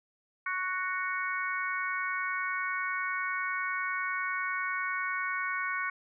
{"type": "harmonic tone", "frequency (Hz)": 370, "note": "F#4", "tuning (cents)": 0, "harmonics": [3, 4, 5, 6], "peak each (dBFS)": [-35, -34, -38, -36], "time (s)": [0.46, 5.9], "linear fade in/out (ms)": 5, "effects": []}